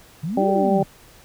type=exponential two-way sweep; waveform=sine; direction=up then down; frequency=142.8 to 440 to 142.8 Hz; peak=-23 dBFS; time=0.23-0.84 s; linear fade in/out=10 ms; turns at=0.49 s
type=harmonic tone; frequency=195 Hz; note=G3; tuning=9 cents flat; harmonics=1 / 2 / 3 / 4; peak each=-22 / -22 / -22 / -22 dBFS; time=0.37-0.83 s; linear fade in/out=5 ms
effects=pink hiss -49 dBFS RMS until 1.24 s